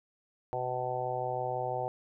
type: harmonic tone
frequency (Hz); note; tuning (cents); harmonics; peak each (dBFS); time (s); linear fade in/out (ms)
126; B2; +35; 1 / 3 / 4 / 5 / 6 / 7; -41 / -41 / -37 / -38 / -35 / -39; 0.53-1.88; 0
effects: none